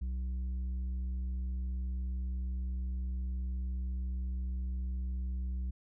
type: tone with tanh clipping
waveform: triangle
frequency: 62.9 Hz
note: B1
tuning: 32 cents sharp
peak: -34 dBFS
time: 0.01-5.71 s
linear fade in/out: 10 ms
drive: 10 dB
effects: none